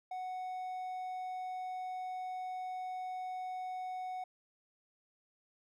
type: tone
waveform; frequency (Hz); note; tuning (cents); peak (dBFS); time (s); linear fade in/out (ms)
triangle; 740; F#5; 0; -36; 0.11-4.24; 5
effects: none